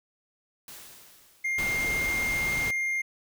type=noise with exponential decay; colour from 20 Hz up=white; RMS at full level=-43 dBFS; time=0.68-2.29 s; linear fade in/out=1 ms; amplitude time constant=350 ms
type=tone; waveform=triangle; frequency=2116 Hz; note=C7; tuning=19 cents sharp; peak=-24 dBFS; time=1.44-3.02 s; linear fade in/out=10 ms
type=noise; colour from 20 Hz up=pink; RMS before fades=-35 dBFS; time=1.58-2.71 s; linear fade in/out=5 ms
effects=none